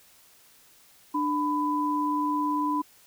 sine tone pair together, 297 / 999 Hz, D4 / B5, +20 / +20 cents, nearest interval octave + major sixth, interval 2100 cents, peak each -27 / -26 dBFS, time 1.14-2.82 s, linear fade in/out 10 ms, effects white hiss -57 dBFS RMS until 3.06 s

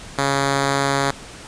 5% pulse tone, 138.59 Hz, C#3, in tune, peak -6 dBFS, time 0.18-1.11 s, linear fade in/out 2 ms, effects pink hiss -38 dBFS RMS until 1.47 s + resampled to 22050 Hz

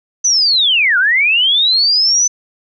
sine linear two-way sweep, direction down then up, 6100 to 1396.9 to 6100 Hz, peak -9 dBFS, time 0.24-2.28 s, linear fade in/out 10 ms, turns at 0.98 s, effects none

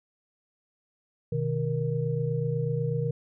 sine tone cluster, 126.2 / 154.3 / 469.8 Hz, B2 / D#3 / A#4, +38 / -14 / +13 cents, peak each -29 / -29 / -31 dBFS, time 1.32-3.11 s, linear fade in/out 5 ms, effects none

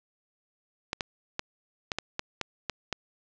clicks, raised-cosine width 0.2 ms, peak -12 dBFS, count 9, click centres 0.931 / 1.008 / 1.394 / 1.918 / 1.986 / 2.194 / 2.413 / 2.697 / 2.927 s, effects low-pass 7000 Hz 12 dB/octave

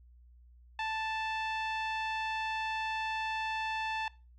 sawtooth tone with low-pass filter, 880 Hz, A5, in tune, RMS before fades -35 dBFS, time 0.79-4.08 s, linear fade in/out 2 ms, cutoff 3100 Hz, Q 1.6, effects noise-tail reverb RT60 0.3 s tail -21 dB re dry + added 60 Hz sine -55 dBFS peak until 4.38 s

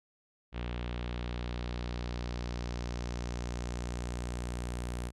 sawtooth tone with low-pass filter sweep, 60.1 Hz, B1, 46 cents flat, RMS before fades -37 dBFS, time 0.52-5.12 s, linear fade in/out 50 ms, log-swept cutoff 3100 to 10000 Hz, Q 1.9, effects none

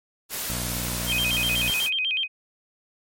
white noise, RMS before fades -30 dBFS, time 0.29-1.9 s, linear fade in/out 50 ms
15% pulse tone, 60.2 Hz, B1, 44 cents flat, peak -23 dBFS, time 0.5-1.71 s, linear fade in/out 0 ms
sine tone with vibrato, 2818 Hz, F7, 15 cents sharp, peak -22 dBFS, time 1.06-2.28 s, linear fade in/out 50 ms, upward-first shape square, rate 8.1 Hz, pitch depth 200 cents each way
effects MP3 64 kbps

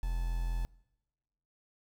triangle tone with quantisation, 42.48 Hz, F1, 47 cents flat, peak -28 dBFS, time 0.03-0.65 s, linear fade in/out 0 ms, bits 8, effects noise-tail reverb RT60 1.0 s tail -24 dB re dry

